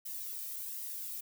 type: noise with flanger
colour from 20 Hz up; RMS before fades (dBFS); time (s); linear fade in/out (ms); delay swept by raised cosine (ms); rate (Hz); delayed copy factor
violet; -41; 0.05-1.21; 10; 1 to 1.66; 1.3; +0.5
effects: none